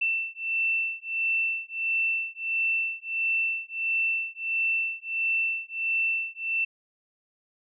sine beating tone pair, 2677 / 2678.5 Hz, E7 / E7, +26 / +27 cents, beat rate 1.5 Hz, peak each -28 dBFS, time 0.01-6.65 s, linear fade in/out 10 ms, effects none

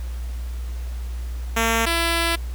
5% pulse tone pair in turn, 227.4 / 335.2 Hz, A#3 / E4, -43 / +29 cents, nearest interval perfect fifth, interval 672 cents, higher second, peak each -7 / -8 dBFS, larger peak first, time 1.56-1.86 / 1.86-2.36 s, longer second, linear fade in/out 10 ms, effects added 60 Hz sine -26 dBFS peak until 2.54 s + pink hiss -46 dBFS RMS until 2.54 s

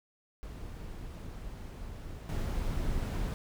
brown noise with level steps, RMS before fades -42 / -33 dBFS, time 0.43-3.34 s, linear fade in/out 0 ms, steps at 2.29 s, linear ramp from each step 2 ms, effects none

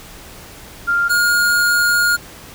sine / square tone pair in turn, 1396.9 / 1425.4 Hz, F6 / F6, 0 / +35 cents, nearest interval unison, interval 35 cents, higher second, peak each -13 dBFS, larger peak neither, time 0.87-1.09 / 1.09-2.17 s, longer second, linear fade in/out 20 ms, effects pink hiss -38 dBFS RMS until 2.54 s

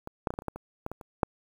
clicks, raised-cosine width 1 ms, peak -24 / -13 / -17 / -23 / -18 / -30 / -17 / -25 / -19 / -23 / -30 / -8 dBFS, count 12, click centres 0.074 / 0.272 / 0.305 / 0.339 / 0.389 / 0.421 / 0.483 / 0.56 / 0.864 / 0.916 / 1.012 / 1.232 s, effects 8-bit

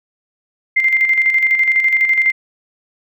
sine tone with tremolo, 2093 Hz, C7, in tune, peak -9 dBFS, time 0.76-2.32 s, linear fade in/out 10 ms, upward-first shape square, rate 12 Hz, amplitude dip 50%, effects none

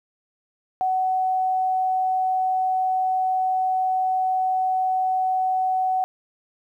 sine tone, 749 Hz, F#5, 21 cents sharp, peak -19 dBFS, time 0.81-6.04 s, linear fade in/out 0 ms, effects 10-bit

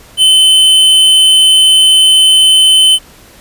square tone, 3052 Hz, G7, 47 cents flat, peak -4 dBFS, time 0.17-2.99 s, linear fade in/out 50 ms, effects pink hiss -39 dBFS RMS until 3.4 s + resampled to 32000 Hz

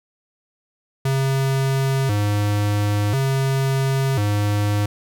square tone with vibrato, 118.1 Hz, A#2, 23 cents sharp, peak -18 dBFS, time 1.05-4.86 s, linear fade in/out 5 ms, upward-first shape square, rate 0.48 Hz, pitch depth 230 cents each way, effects none

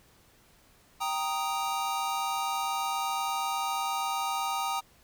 square chord, Eb major, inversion first, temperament equal, 784 / 932.3 / 1244.5 Hz, G5 / Bb5 / Eb6, 0 / 0 / 0 cents, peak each -34 dBFS, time 1-4.81 s, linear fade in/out 20 ms, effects pink hiss -61 dBFS RMS until 5.03 s

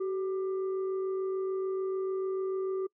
sine tone with frequency modulation, 380.1 Hz, F#4, 47 cents sharp, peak -29 dBFS, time 0-2.87 s, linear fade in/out 10 ms, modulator 807 Hz, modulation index 0.29, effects noise-tail reverb RT60 0.1 s tail -25 dB re dry

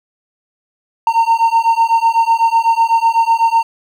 triangle beating tone pair, 910 / 918 Hz, A#5 / A#5, -42 / -27 cents, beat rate 8 Hz, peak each -11 dBFS, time 1.07-3.63 s, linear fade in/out 2 ms, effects none

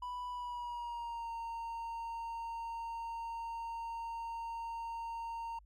triangle tone with pitch glide, 987.8 to 921.6 Hz, B5 to A#5, 0 to -20 cents, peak -37 dBFS, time 0.02-5.59 s, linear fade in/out 5 ms, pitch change -120 cents, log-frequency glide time 0.3-1.31 s, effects added 50 Hz sine -58 dBFS peak until 5.65 s

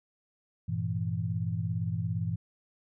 sine chord, E diminished, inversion first, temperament equal with one note detuned, 99.08 / 116.54 / 164.81 Hz, G2 / Bb2 / E3, +19 / 0 / 0 cents, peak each -33 dBFS, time 0.68-2.36 s, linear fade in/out 10 ms, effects none

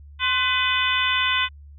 harmonic tone with a mistuned harmonic, 502 Hz, B4, 28 cents sharp, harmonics 2 / 3 / 4 / 5 / 6 / 7, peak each -26 / -26 / -26 / -26 / -26 / -26 dBFS, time 0.19-1.49 s, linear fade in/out 50 ms, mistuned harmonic 2, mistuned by +72 cents, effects added 72 Hz sine -41 dBFS peak until 1.78 s

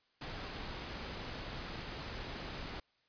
pink noise, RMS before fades -43 dBFS, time 0.21-2.8 s, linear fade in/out 5 ms, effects white hiss -74 dBFS RMS until 3.08 s + resampled to 11025 Hz

